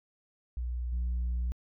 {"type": "tone with level steps", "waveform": "sine", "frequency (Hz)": 60.6, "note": "B1", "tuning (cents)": -32, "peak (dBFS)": [-30, -26], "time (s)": [0.57, 1.52], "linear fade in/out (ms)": 0, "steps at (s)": 0.92, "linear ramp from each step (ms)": 10, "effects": ["tanh soft clip ceiling -27 dBFS"]}